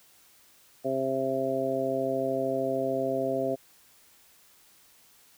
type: harmonic tone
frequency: 133.2 Hz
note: C3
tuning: 31 cents sharp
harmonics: 1 / 2 / 3 / 4 / 5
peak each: -41 / -33 / -32 / -31 / -30 dBFS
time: 0.84-3.56 s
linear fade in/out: 20 ms
effects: white hiss -59 dBFS RMS until 5.37 s